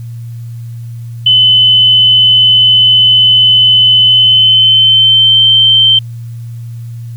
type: tone with pitch glide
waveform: sine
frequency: 3025 to 3115 Hz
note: F#7 to G7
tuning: +38 to -12 cents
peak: -3 dBFS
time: 1.26-5.99 s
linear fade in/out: 5 ms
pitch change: +50 cents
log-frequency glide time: 4.04-5.43 s
effects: added 117 Hz sine -21 dBFS peak until 7.16 s + white hiss -48 dBFS RMS until 7.16 s